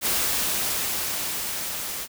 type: noise with level ramp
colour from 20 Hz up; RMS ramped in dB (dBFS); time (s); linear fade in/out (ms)
white; -23 to -32; 0.01-2.08; 50
effects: none